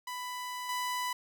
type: tone with level steps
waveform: sawtooth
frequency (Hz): 994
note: B5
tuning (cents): +11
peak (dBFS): -33 / -28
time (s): 0.07-1.13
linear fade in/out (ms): 5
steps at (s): 0.69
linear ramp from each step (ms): 2
effects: none